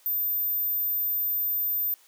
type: tone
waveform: sine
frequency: 13790 Hz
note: A9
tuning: 36 cents flat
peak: -24 dBFS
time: 0.06-1.94 s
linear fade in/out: 0 ms
effects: white hiss -58 dBFS RMS until 2.07 s + high-pass 400 Hz 12 dB/octave